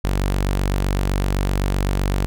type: tone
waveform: sawtooth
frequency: 47.83 Hz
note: G1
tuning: 42 cents flat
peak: -14 dBFS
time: 0.04-2.26 s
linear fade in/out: 0 ms
effects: none